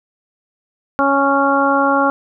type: harmonic tone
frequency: 277.2 Hz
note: C#4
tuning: in tune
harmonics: 1 / 2 / 3 / 4 / 5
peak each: -18 / -18 / -18 / -18 / -18 dBFS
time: 0.99-2.1 s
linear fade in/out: 0 ms
effects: none